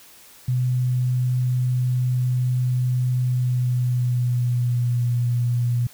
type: tone with pitch glide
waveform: sine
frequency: 125.7 to 120.93 Hz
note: B2 to B2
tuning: +31 to -36 cents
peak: -18 dBFS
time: 0.48-5.87 s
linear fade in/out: 5 ms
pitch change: -67 cents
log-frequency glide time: 3.21-5.07 s
effects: white hiss -48 dBFS RMS until 5.93 s